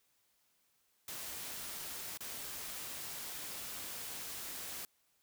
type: noise with dropouts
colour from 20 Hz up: white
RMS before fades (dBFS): -44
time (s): 1.08-4.85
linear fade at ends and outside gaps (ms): 2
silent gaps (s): 2.174-2.206
effects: white hiss -75 dBFS RMS until 5.22 s

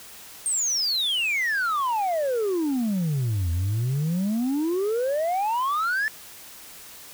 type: exponential two-way sweep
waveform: sine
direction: down then up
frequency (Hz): 8800 to 81.8 to 1781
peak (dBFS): -19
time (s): 0.46-6.08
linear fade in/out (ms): 0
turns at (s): 3.51
effects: tanh soft clip ceiling -21 dBFS + white hiss -44 dBFS RMS until 7.13 s

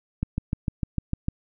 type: click train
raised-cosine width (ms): 5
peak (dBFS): -12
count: 8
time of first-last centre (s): 0.23-1.284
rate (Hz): 6.64
effects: none

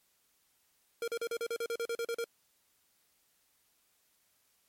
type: tone bursts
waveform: square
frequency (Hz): 465.7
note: A#4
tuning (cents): -2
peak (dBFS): -33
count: 13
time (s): 1.02-2.242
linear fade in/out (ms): 2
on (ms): 58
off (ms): 39
effects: white hiss -72 dBFS RMS until 4.68 s + MP3 64 kbps

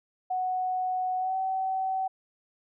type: tone with pitch glide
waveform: sine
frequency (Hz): 740 to 760.8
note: F#5 to F#5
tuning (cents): 0 to +48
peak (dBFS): -26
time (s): 0.3-2.08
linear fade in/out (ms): 10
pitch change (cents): +48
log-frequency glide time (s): 1.18-1.36
effects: none

